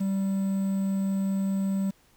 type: tone with quantisation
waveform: triangle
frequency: 194.6 Hz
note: G3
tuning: 12 cents flat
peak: -22 dBFS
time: 0-1.91 s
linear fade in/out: 10 ms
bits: 8
effects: pink hiss -62 dBFS RMS until 2.16 s